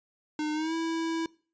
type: tone with pitch glide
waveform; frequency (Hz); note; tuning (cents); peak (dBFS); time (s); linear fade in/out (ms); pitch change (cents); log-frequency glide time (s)
square; 304.1 to 327.8; D#4 to E4; -40 to -10; -29; 0.39-1.26; 2; +130; 0.53-0.74
effects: noise-tail reverb RT60 0.4 s tail -22 dB re dry + resampled to 16000 Hz